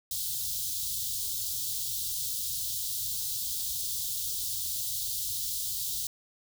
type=band-stop noise; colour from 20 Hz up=white; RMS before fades=-33 dBFS; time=0.11-6.07 s; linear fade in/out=2 ms; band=140 to 3400 Hz; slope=48 dB/octave; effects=none